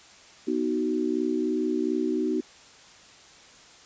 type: chord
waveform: sine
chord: B major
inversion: none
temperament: equal with one note detuned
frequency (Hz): 246.9 / 311.1 / 373.9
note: B3 / D#4 / F#4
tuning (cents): 0 / 0 / +18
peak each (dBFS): -29 / -27 / -28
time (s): 0.47-2.41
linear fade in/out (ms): 10
effects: white hiss -51 dBFS RMS until 3.85 s + resampled to 16000 Hz